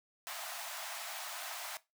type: high-pass noise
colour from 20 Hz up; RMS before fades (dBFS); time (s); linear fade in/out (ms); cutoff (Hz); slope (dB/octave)
pink; -43; 0.27-1.77; 0; 620; 96
effects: noise-tail reverb RT60 0.2 s tail -17 dB re dry